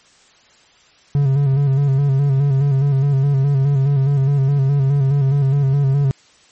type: tone with vibrato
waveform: triangle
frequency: 138.4 Hz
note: C#3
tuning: 2 cents flat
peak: -10 dBFS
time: 1.15-6.11 s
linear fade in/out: 0 ms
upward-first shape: square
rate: 4.8 Hz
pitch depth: 49 cents each way
effects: white hiss -51 dBFS RMS until 6.51 s + MP3 32 kbps